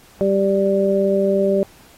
harmonic tone, 196 Hz, G3, in tune, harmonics 1 / 2 / 3, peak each -20 / -18 / -18 dBFS, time 0.21-1.63 s, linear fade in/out 0 ms, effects pink hiss -49 dBFS RMS until 1.97 s + AAC 48 kbps

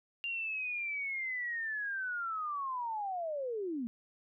sine linear sweep, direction down, 2794 to 220 Hz, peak -34 dBFS, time 0.24-3.87 s, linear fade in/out 0 ms, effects none

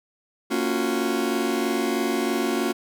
40% pulse chord, Gb major seventh, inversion first, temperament just, 231.2 / 277.5 / 346.9 / 370 Hz, Bb3 / Db4 / F4 / Gb4, -14 / +2 / -12 / 0 cents, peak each -27 dBFS, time 0.5-2.73 s, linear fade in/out 20 ms, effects none

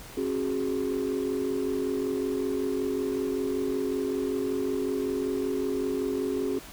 sine chord, C# suspended fourth, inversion none, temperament equal with one note detuned, 271 / 370 / 415.3 Hz, C#4 / F#4 / G#4, -39 / 0 / 0 cents, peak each -29 dBFS, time 0.17-6.59 s, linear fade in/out 5 ms, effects tanh soft clip ceiling -21 dBFS + pink hiss -45 dBFS RMS until 6.72 s

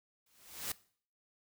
white noise with exponential growth, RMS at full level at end -35 dBFS, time 0.26-0.72 s, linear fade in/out 5 ms, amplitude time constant 100 ms, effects noise-tail reverb RT60 0.5 s tail -20 dB re dry

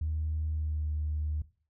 sine tone with pitch glide, 77.78 to 75.92 Hz, D#2 to D#2, 0 to -42 cents, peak -28 dBFS, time 0.01-1.42 s, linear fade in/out 5 ms, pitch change -42 cents, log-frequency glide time 0.48-0.88 s, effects noise-tail reverb RT60 0.4 s tail -18 dB re dry + tanh soft clip ceiling -24 dBFS

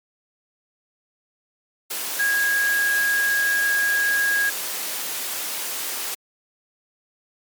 sine tone in noise, 1642 Hz, G#6, 20 cents flat, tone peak -18 dBFS, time 2.19-4.5 s, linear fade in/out 10 ms, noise white, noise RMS -28 dBFS, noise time 1.9-6.15 s, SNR +7 dB, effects high-pass 300 Hz 12 dB/octave + MP3 96 kbps

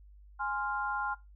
sine chord, F minor, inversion first, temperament equal, 830.6 / 1046.5 / 1396.9 Hz, Ab5 / C6 / F6, 0 / 0 / 0 cents, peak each -35 / -37 / -35 dBFS, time 0.39-1.15 s, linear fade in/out 20 ms, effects noise-tail reverb RT60 0.2 s tail -17 dB re dry + added 50 Hz sine -52 dBFS peak until 1.35 s

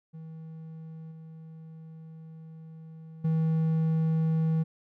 triangle tone with level steps, 160.5 Hz, E3, 46 cents flat, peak -38 / -41 / -21 dBFS, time 0.13-4.64 s, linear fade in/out 20 ms, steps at 1.11 / 3.24 s, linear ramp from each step 10 ms, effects none

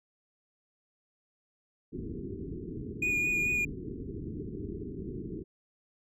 white low-pass noise, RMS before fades -39 dBFS, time 1.92-5.44 s, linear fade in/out 20 ms, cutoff 420 Hz, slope 96 dB/octave
triangle tone with vibrato, 2449 Hz, D#7, 28 cents flat, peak -25 dBFS, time 3.02-3.65 s, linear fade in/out 5 ms, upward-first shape sine, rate 4.6 Hz, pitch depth 16 cents each way
effects none

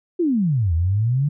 sine exponential two-way sweep, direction down then up, 370 to 79.1 to 150.7 Hz, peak -16 dBFS, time 0.19-1.29 s, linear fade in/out 10 ms, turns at 0.74 s, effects none

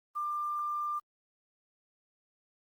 sine tone with quantisation, 1192 Hz, D6, 25 cents sharp, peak -31 dBFS, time 0.15-1 s, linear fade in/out 20 ms, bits 10, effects Opus 24 kbps

